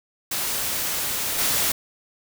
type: noise with level steps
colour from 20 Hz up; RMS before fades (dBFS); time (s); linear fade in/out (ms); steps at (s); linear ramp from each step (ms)
white; -26 / -22; 0.31-1.72; 5; 1.38; 10
effects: none